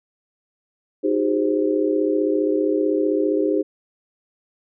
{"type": "chord", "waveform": "sine", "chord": "Ab dominant seventh", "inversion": "second", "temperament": "equal with one note detuned", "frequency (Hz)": [311.1, 370, 405.4, 523.3], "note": ["Eb4", "Gb4", "Ab4", "C5"], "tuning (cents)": [0, 0, -42, 0], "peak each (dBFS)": [-21, -26, -21, -25], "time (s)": [1.03, 3.63], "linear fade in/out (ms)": 20, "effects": []}